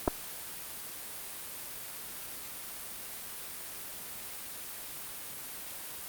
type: clicks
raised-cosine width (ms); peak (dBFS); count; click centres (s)
1; -12; 2; 0.077 / 0.08
effects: white hiss -42 dBFS RMS until 6.08 s + Opus 32 kbps